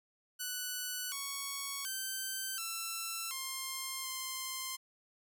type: tone with pitch steps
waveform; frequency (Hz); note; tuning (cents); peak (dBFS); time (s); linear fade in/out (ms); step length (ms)
5% pulse; 1486 / 1112 / 1547 / 1340 / 1059 / 1048; F#6 / C#6 / G6 / E6 / C6 / C6; +7 / +5 / -23 / +28 / +21 / +2; -26; 0.39-4.77; 20; 730
effects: none